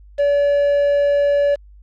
triangle tone with quantisation, 572 Hz, D5, 46 cents flat, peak -11 dBFS, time 0.18-1.56 s, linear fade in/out 20 ms, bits 6, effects added 50 Hz sine -41 dBFS peak until 1.82 s + low-pass 4000 Hz 12 dB/octave

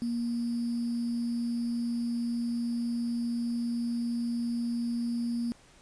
sine tone with sample-and-hold, 236.3 Hz, A#3, 24 cents sharp, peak -28 dBFS, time 0.02-5.52 s, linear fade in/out 0 ms, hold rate 4900 Hz, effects pink hiss -58 dBFS RMS until 5.81 s + resampled to 22050 Hz

